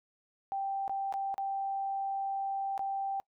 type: tone with dropouts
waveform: sine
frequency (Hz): 784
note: G5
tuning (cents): 0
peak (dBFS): -31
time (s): 0.52-3.2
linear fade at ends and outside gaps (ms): 0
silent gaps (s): 0.879-0.895 / 1.125-1.139 / 1.342-1.38 / 2.778-2.793
effects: noise-tail reverb RT60 0.1 s tail -25 dB re dry